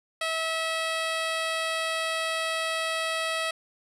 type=tone; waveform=10% pulse; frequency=648 Hz; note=E5; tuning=30 cents flat; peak=-18 dBFS; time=0.21-3.51 s; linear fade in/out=5 ms; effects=low-pass 10000 Hz 12 dB/octave